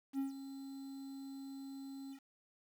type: tone with ADSR envelope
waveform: triangle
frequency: 272 Hz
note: C#4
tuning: 33 cents flat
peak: -31 dBFS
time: 0.13-2.2 s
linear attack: 57 ms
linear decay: 130 ms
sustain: -12 dB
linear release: 83 ms
effects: 10-bit